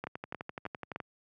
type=two click trains; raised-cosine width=0.5 ms; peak=-23 / -22 dBFS; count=12 / 4; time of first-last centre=0.07-1.002 / 0.04-0.96 s; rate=11.8 / 3.26 Hz; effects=high-pass 100 Hz 12 dB/octave